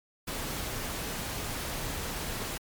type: noise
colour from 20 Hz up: pink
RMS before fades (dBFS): -35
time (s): 0.27-2.58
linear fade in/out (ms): 10
effects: MP3 96 kbps